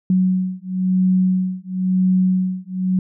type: beating tone pair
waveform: sine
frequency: 184.9 / 185.88 Hz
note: F#3 / F#3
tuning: -1 / +8 cents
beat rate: 0.98 Hz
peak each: -18 dBFS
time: 0.1-2.99 s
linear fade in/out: 2 ms
effects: none